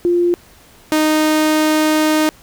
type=tone pair in turn; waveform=sine / sawtooth; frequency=349.2 / 309.3 Hz; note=F4 / D#4; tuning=0 / -10 cents; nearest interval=major second; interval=210 cents; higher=first; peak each=-11 / -8 dBFS; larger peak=second; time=0.05-0.34 / 0.92-2.29 s; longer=second; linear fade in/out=0 ms; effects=pink hiss -46 dBFS RMS until 2.42 s